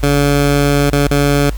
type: tone with dropouts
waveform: 15% pulse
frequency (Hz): 142.9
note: D3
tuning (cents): -47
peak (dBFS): -4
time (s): 0.03-1.5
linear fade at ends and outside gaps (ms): 2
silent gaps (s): 0.899-0.927 / 1.073-1.11
effects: added 50 Hz sine -19 dBFS peak until 1.57 s + pink hiss -39 dBFS RMS until 1.57 s